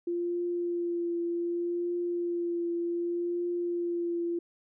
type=tone with vibrato; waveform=sine; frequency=345.7 Hz; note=F4; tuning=18 cents flat; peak=-28 dBFS; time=0.07-4.39 s; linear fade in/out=5 ms; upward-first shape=triangle; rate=0.66 Hz; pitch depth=20 cents each way; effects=none